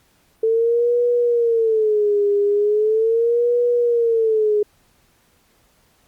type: tone with vibrato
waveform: sine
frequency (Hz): 443.2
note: A4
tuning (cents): +13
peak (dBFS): -14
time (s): 0.43-4.63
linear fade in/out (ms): 5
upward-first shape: sine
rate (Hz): 0.39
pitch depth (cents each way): 150
effects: pink hiss -59 dBFS RMS until 6.07 s + Opus 48 kbps